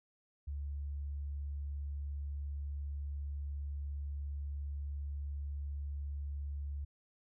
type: tone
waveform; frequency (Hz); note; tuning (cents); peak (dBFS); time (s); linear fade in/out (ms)
sine; 71.4; D2; -48; -37; 0.47-6.85; 10
effects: none